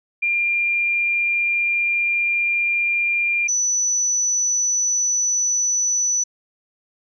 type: tone pair in turn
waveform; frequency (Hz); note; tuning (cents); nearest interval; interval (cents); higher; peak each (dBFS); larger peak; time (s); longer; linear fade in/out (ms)
sine; 2395 / 5961; D7 / F#8; +33 / +12; octave + major third; 1579; second; -17; neither; 0.22-3.48 / 3.48-6.24; first; 10
effects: none